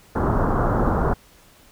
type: low-pass noise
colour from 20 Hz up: pink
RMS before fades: -20 dBFS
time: 0.15-1.14 s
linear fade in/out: 10 ms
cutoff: 1400 Hz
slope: 48 dB/octave
effects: pink hiss -52 dBFS RMS until 1.71 s